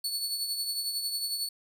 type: tone with tremolo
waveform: sawtooth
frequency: 4435 Hz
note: C#8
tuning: in tune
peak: -25 dBFS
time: 0.04-1.49 s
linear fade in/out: 5 ms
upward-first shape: triangle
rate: 11 Hz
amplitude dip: 55%
effects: none